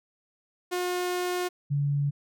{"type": "tone pair in turn", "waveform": ["sawtooth", "sine"], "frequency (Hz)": [359.1, 142.91], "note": ["F4", "D3"], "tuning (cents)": [48, -47], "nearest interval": "octave + major third", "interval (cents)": 1595, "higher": "first", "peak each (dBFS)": -23, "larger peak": "neither", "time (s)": [[0.71, 1.49], [1.7, 2.11]], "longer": "first", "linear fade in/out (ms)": 20, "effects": []}